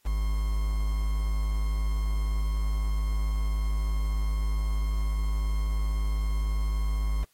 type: tone with quantisation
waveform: triangle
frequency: 51.91 Hz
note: G#1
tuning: in tune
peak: -22 dBFS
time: 0.05-7.25 s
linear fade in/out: 20 ms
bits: 7
effects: white hiss -67 dBFS RMS until 7.33 s + AAC 48 kbps